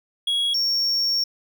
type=tone pair in turn; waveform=triangle; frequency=3322 / 5507 Hz; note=G#7 / F8; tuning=0 / -25 cents; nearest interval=major sixth; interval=875 cents; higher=second; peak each=-18 dBFS; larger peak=neither; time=0.27-0.54 / 0.54-1.24 s; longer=second; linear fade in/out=5 ms; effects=none